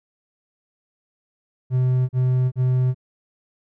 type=tone bursts; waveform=triangle; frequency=127.5 Hz; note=C3; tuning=44 cents flat; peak=-14 dBFS; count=3; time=1.7-2.946 s; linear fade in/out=50 ms; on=390 ms; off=38 ms; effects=none